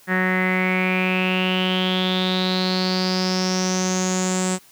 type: tone with low-pass filter sweep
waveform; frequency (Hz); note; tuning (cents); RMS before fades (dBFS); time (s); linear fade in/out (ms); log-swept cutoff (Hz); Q
sawtooth; 185; F#3; 0; -21; 0.07-4.59; 50; 1800 to 7900; 8.5
effects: white hiss -51 dBFS RMS until 4.71 s